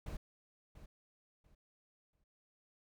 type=noise with echo; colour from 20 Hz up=brown; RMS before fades=-42 dBFS; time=0.06-0.17 s; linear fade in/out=5 ms; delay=690 ms; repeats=3; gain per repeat=-12 dB; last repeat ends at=2.24 s; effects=none